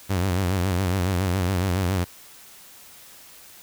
sawtooth tone with vibrato, 92.5 Hz, F#2, in tune, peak -17 dBFS, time 0.09-2.05 s, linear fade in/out 20 ms, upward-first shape sine, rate 7.2 Hz, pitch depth 110 cents each way, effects white hiss -47 dBFS RMS until 3.62 s

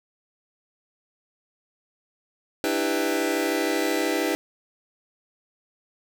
sawtooth chord, E minor seventh, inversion third, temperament just, 296.7 / 329.6 / 395.6 / 494.4 Hz, D4 / E4 / G4 / B4, +18 / 0 / +16 / +2 cents, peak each -24 / -23 / -24 / -25 dBFS, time 2.64-4.35 s, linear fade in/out 0 ms, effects none

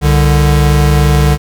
square tone pair together, 66.3 / 147.09 Hz, C2 / D3, +23 / +3 cents, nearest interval octave + major second, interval 1380 cents, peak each -10 dBFS, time 0.01-1.38 s, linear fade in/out 50 ms, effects none

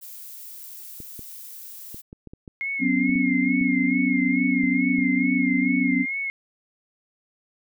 violet noise, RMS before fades -40 dBFS, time 0.01-2.02 s, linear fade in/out 20 ms
clicks, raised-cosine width 3 ms, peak -27 dBFS, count 12, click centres 1.003 / 1.193 / 1.945 / 2.129 / 2.273 / 2.335 / 2.478 / 3.095 / 3.158 / 3.613 / 4.638 / 4.986 s
sine tone with vibrato, 2144 Hz, C7, 42 cents sharp, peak -25 dBFS, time 2.61-6.3 s, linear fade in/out 0 ms, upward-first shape sine, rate 2.3 Hz, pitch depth 56 cents each way
sine chord, F# suspended fourth, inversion none, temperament equal with one note detuned, 185 / 250.8 / 277.2 Hz, F#3 / B3 / C#4, 0 / +27 / 0 cents, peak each -27 / -22 / -23 dBFS, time 2.79-6.06 s, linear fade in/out 50 ms
effects none

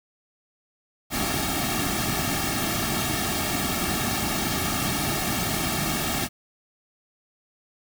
pink noise with comb filter, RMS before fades -26 dBFS, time 1.1-6.29 s, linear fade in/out 50 ms, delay 2 ms, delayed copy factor -0.95, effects none

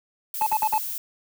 violet noise, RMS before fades -31 dBFS, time 0.34-0.98 s, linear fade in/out 2 ms
triangle tone bursts, 866 Hz, A5, 28 cents flat, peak -17 dBFS, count 4, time 0.41-0.78 s, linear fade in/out 2 ms, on 55 ms, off 50 ms
click train, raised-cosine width 0.5 ms, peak -20 dBFS, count 4, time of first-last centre 0.42-0.736 s, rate 9.5 Hz
effects none

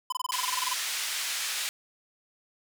square tone bursts, 1012 Hz, B5, 42 cents sharp, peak -28 dBFS, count 14, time 0.1-0.735 s, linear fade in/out 5 ms, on 24 ms, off 23 ms
pink band-pass noise, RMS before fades -32 dBFS, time 0.32-1.69 s, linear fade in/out 0 ms, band 2100 to 11000 Hz, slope 12 dB/octave
effects none

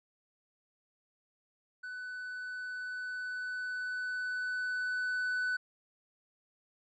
triangle tone with level ramp, 1497 Hz, F#6, 20 cents sharp, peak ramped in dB -38 to -28 dBFS, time 1.83-5.57 s, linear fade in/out 10 ms, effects resampled to 16000 Hz

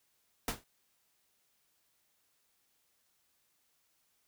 pink noise with exponential decay, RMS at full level -30 dBFS, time 0.48-0.64 s, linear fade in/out 2 ms, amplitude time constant 33 ms, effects white hiss -75 dBFS RMS until 4.27 s

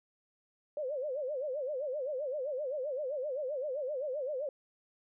sine tone with vibrato, 554.4 Hz, C#5, in tune, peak -33 dBFS, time 0.77-4.49 s, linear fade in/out 2 ms, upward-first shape sine, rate 7.7 Hz, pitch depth 180 cents each way, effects none

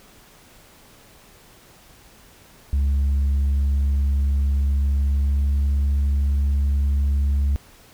sine tone with pitch glide, 69.6 to 70.21 Hz, C#2 to C#2, +8 to +23 cents, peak -14 dBFS, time 2.73-7.56 s, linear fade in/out 0 ms, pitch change +15 cents, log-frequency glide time 5.01-5.52 s, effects tanh soft clip ceiling -16 dBFS + pink hiss -50 dBFS RMS until 7.93 s

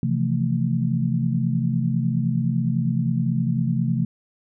sine chord, F major seventh, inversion second, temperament equal with one note detuned, 130.81 / 164.81 / 174.61 / 223.2 Hz, C3 / E3 / F3 / A3, 0 / 0 / 0 / +25 cents, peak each -23 / -25 / -27 / -25 dBFS, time 0.03-4.05 s, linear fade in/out 2 ms, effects none

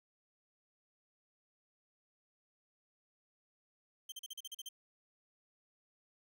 sawtooth tone bursts, 3136 Hz, G7, in tune, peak -40 dBFS, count 9, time 4.09-4.689 s, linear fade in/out 5 ms, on 31 ms, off 40 ms, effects none

